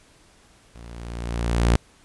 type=tone with level ramp; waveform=sawtooth; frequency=58.27 Hz; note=A#1; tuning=in tune; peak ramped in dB=-37 to -10 dBFS; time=0.75-1.76 s; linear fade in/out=0 ms; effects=pink hiss -55 dBFS RMS until 2.04 s + resampled to 24000 Hz